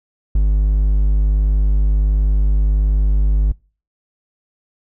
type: tone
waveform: triangle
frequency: 50.7 Hz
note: G#1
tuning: 41 cents flat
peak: -9 dBFS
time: 0.35-3.52 s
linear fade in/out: 5 ms
effects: noise-tail reverb RT60 0.4 s tail -26 dB re dry